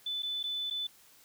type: tone with dropouts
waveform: sine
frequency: 3500 Hz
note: A7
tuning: 10 cents flat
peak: -32 dBFS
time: 0.06-0.87 s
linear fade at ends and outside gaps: 5 ms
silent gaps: 0.223-0.23 / 0.43-0.438 / 0.701-0.708 s
effects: white hiss -60 dBFS RMS until 1.24 s